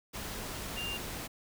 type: tone in noise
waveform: sine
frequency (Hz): 2794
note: F7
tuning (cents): 0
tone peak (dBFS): -36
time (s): 0.76-0.98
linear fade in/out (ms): 20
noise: pink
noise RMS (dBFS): -40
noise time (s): 0.13-1.28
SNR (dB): +1
effects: none